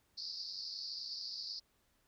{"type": "band-pass noise", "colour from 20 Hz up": "pink", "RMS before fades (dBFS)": -44, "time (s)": [0.17, 1.6], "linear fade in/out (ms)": 10, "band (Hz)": [4400, 5100], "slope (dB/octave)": 96, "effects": ["pink hiss -75 dBFS RMS until 2.07 s"]}